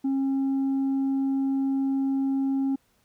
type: tone with tanh clipping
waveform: sine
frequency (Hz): 270.7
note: C#4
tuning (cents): -41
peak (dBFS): -23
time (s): 0.04-2.76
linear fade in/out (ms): 10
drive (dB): 2
effects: pink hiss -67 dBFS RMS until 3.04 s